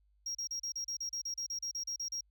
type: tone bursts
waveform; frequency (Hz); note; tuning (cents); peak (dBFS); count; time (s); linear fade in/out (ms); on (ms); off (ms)
triangle; 5610; F8; +7; -34; 16; 0.26-2.209; 5; 89; 35
effects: added 50 Hz sine -67 dBFS peak until 2.3 s